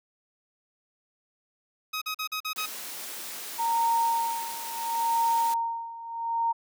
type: tone bursts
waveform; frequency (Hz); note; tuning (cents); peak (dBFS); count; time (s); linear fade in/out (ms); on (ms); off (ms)
15% pulse; 1263; D#6; +26; -23; 6; 1.93-2.662; 10; 87; 42
type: high-pass noise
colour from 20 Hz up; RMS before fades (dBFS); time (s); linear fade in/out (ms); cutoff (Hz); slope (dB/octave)
white; -38; 2.56-5.54; 2; 230; 12
type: tone with tremolo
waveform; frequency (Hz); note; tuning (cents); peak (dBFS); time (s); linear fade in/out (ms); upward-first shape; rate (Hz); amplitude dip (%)
sine; 923; A#5; -17; -21; 3.58-6.53; 20; sine; 0.73; 85
effects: none